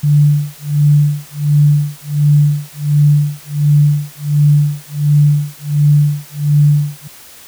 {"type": "tone with tremolo", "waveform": "sine", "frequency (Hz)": 146.83, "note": "D3", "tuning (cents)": 0, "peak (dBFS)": -5, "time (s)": [0.03, 7.08], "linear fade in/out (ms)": 10, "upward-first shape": "sine", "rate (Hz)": 1.4, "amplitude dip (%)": 100, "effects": ["white hiss -38 dBFS RMS until 7.47 s"]}